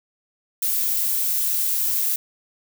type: noise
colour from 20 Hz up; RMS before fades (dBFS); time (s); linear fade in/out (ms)
violet; -22; 0.62-2.16; 5
effects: none